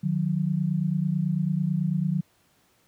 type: tone pair together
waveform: sine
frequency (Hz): 153.02 / 182.1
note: D#3 / F#3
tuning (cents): -29 / -27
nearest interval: minor third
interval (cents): 302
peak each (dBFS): -25 / -25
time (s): 0.03-2.21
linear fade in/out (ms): 10
effects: pink hiss -64 dBFS RMS until 2.87 s + high-pass 80 Hz 12 dB/octave